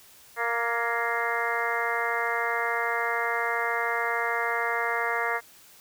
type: harmonic tone with a mistuned harmonic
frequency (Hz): 233.1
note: A#3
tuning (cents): 0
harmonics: 2 / 3 / 4 / 5 / 6 / 7 / 8 / 9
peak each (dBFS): -33 / -33 / -33 / -33 / -33 / -33 / -33 / -33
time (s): 0.36-5.41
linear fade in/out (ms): 50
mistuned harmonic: 7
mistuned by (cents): +39
effects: white hiss -53 dBFS RMS until 5.8 s